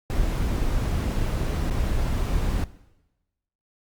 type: noise with dropouts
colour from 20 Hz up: brown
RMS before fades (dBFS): -24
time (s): 0.1-2.64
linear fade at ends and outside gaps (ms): 1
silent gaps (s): 1.7-1.708
effects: noise-tail reverb RT60 1.0 s tail -18 dB re dry + Opus 48 kbps